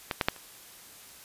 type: clicks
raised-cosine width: 0.3 ms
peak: -12 / -8 / -6 / -30 dBFS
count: 4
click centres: 0.112 / 0.212 / 0.285 / 0.363 s
effects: white hiss -50 dBFS RMS until 1.24 s + resampled to 32000 Hz